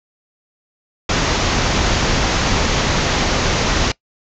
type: low-pass noise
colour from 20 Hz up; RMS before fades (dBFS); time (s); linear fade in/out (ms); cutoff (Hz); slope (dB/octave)
pink; -17; 1.09-3.92; 5; 6900; 96
effects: noise-tail reverb RT60 0.1 s tail -22 dB re dry